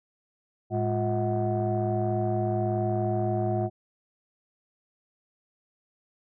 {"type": "tone cluster", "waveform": "sine", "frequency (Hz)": [110.7, 207.3, 353.9, 638, 739], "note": ["A2", "G#3", "F4", "D#5", "F#5"], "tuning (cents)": [11, -3, 23, 43, -2], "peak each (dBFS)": [-27, -32, -29, -31, -31], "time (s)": [0.7, 3.7], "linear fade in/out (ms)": 50, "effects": ["tanh soft clip ceiling -17 dBFS"]}